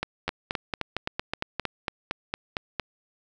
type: two click trains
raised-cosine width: 0.3 ms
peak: -11 / -11 dBFS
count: 7 / 12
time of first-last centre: 0.03-1.597 / 0.28-2.797 s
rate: 3.83 / 4.37 Hz
effects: none